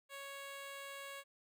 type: tone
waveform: 10% pulse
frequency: 554.4 Hz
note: C#5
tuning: in tune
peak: -38 dBFS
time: 0.09-1.24 s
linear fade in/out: 50 ms
effects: none